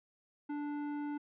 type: tone with tanh clipping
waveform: sine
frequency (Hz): 292.7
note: D4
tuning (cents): -6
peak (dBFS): -38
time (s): 0.49-1.18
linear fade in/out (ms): 10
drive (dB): 16
effects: low-pass 2000 Hz 12 dB/octave